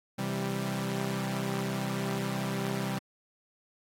sawtooth chord, C major, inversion none, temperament equal with one note detuned, 131.27 / 164.81 / 196 Hz, C3 / E3 / G3, +6 / 0 / 0 cents, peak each -31 / -34 / -29 dBFS, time 0.18-2.99 s, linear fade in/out 10 ms, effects AAC 48 kbps

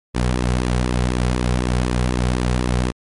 sawtooth tone with flanger, 61.74 Hz, B1, in tune, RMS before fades -19 dBFS, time 0.14-2.92 s, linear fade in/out 20 ms, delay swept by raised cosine 1.3 to 3.4 ms, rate 4 Hz, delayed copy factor -0.6, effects MP3 48 kbps

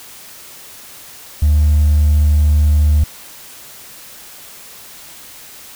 triangle tone with hard clipping, 74.8 Hz, D2, 32 cents sharp, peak -8 dBFS, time 1.42-3.04 s, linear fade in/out 5 ms, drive 2 dB, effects white hiss -37 dBFS RMS until 5.75 s

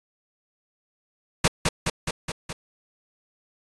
pink noise with echo, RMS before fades -18 dBFS, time 1.44-1.48 s, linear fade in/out 5 ms, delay 210 ms, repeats 5, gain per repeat -3 dB, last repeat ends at 2.53 s, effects resampled to 22050 Hz

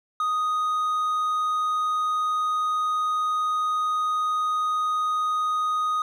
triangle tone, 1244.5 Hz, D#6, in tune, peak -20 dBFS, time 0.2-6.02 s, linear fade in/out 2 ms, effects none

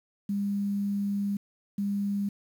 sine tone pair in turn, 201.3 / 201.3 Hz, G3 / G3, +46 / +46 cents, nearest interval unison, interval 0 cents, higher neither, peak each -26 dBFS, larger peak neither, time 0.29-1.37 / 1.78-2.29 s, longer first, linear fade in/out 5 ms, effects 9-bit

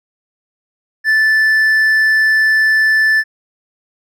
sine tone with hard clipping, 1755 Hz, A6, 5 cents flat, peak -10 dBFS, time 1.04-3.24 s, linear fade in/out 50 ms, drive 3 dB, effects none

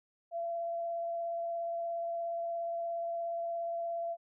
sine tone with vibrato, 678 Hz, E5, 49 cents sharp, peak -33 dBFS, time 0.31-4.17 s, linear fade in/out 50 ms, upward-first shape triangle, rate 17 Hz, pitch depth 11 cents each way, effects none

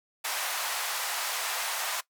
pink band-pass noise, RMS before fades -32 dBFS, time 0.24-2.01 s, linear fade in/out 10 ms, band 740 to 16000 Hz, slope 24 dB/octave, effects noise-tail reverb RT60 0.1 s tail -19 dB re dry

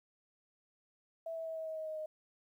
sine tone with pitch steps, 657 / 651.7 / 646.5 / 641.3 / 636.1 / 631 / 625.9 / 620.8 Hz, E5 / E5 / E5 / E5 / D#5 / D#5 / D#5 / D#5, -6 / -20 / -34 / -48 / +38 / +24 / +10 / -4 cents, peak -38 dBFS, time 1.26-2.06 s, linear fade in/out 5 ms, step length 100 ms, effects 12-bit

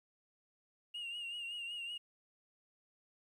sine tone with vibrato, 2822 Hz, F7, 17 cents sharp, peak -38 dBFS, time 0.94-1.98 s, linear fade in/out 10 ms, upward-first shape triangle, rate 5.3 Hz, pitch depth 61 cents each way, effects tanh soft clip ceiling -39 dBFS + 12-bit

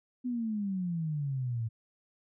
sine exponential sweep, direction down, 254 to 110 Hz, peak -30 dBFS, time 0.24-1.69 s, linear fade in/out 20 ms, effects none

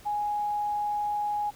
sine tone, 830.6 Hz, G#5, in tune, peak -26 dBFS, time 0.05-1.51 s, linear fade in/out 20 ms, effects pink hiss -53 dBFS RMS until 1.55 s

